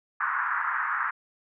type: band-pass noise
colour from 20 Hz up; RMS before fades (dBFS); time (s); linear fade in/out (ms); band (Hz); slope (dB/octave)
white; -28; 0.2-1.11; 10; 1000 to 1700; 48
effects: none